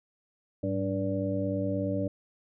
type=harmonic tone with a mistuned harmonic; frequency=96.7 Hz; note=G2; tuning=23 cents flat; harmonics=1 / 2 / 3 / 5 / 6; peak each=-33 / -34 / -32 / -37 / -33 dBFS; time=0.63-2.08 s; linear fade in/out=5 ms; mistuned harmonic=1; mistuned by=+120 cents; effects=none